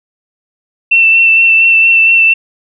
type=tone with vibrato; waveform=sine; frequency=2685 Hz; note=E7; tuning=31 cents sharp; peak=-4 dBFS; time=0.91-2.34 s; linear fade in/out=10 ms; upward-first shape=sine; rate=4.3 Hz; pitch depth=18 cents each way; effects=none